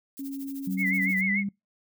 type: noise with tremolo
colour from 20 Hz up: violet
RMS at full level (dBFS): -43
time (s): 0.17-1.21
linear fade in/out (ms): 0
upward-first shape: sine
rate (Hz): 13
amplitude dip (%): 90
type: tone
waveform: sine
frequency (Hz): 274.1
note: C#4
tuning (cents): -19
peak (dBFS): -32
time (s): 0.19-1.11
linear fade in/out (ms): 5
type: tone with pitch glide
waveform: sine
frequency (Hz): 190 to 199.68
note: F#3 to G3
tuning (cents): +46 to +32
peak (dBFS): -27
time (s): 0.67-1.49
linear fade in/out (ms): 5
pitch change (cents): +86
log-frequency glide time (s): 1.25-1.32
type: tone with vibrato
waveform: sine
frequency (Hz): 2088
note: C7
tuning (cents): -4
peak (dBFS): -24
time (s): 0.77-1.44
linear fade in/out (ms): 50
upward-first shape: sine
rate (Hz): 6.8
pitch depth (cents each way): 97
effects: noise-tail reverb RT60 0.2 s tail -25 dB re dry